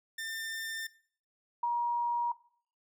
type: tone pair in turn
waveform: sawtooth / sine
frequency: 1796 / 951.4 Hz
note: A6 / A#5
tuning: +35 / +35 cents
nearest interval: major seventh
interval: 1100 cents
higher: first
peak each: -33 / -27 dBFS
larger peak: second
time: 0.18-0.87 / 1.63-2.32 s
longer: neither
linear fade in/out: 5 ms
effects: noise-tail reverb RT60 0.5 s tail -18 dB re dry